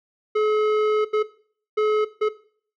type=tone bursts at uneven times; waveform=square; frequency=427.4 Hz; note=G#4; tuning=50 cents sharp; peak=-18 dBFS; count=4; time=0.35-1.05 / 1.13-1.23 / 1.77-2.05 / 2.21-2.29 s; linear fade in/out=10 ms; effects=noise-tail reverb RT60 0.5 s tail -17 dB re dry + low-pass 2000 Hz 12 dB/octave